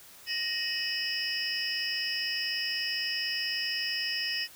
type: tone cluster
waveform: sine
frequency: 1867 / 2547 / 2950 / 4998 / 5350 Hz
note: A#6 / D#7 / F#7 / D#8 / E8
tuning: +2 / +40 / -6 / +7 / +25 cents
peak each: -35 / -37 / -36 / -34 / -35 dBFS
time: 0.26-4.48 s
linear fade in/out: 50 ms
effects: tanh soft clip ceiling -19 dBFS + white hiss -52 dBFS RMS until 4.55 s